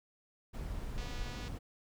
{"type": "noise", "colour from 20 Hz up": "brown", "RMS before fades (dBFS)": -40, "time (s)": [0.53, 1.59], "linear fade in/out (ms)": 20}
{"type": "click train", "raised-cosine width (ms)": 0.2, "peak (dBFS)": -32, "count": 123, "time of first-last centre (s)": [0.98, 1.48], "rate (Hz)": 244}
{"effects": []}